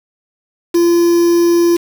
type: tone with quantisation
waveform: triangle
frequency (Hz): 342.9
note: F4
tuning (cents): -32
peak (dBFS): -6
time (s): 0.74-1.77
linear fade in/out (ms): 10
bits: 4
effects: none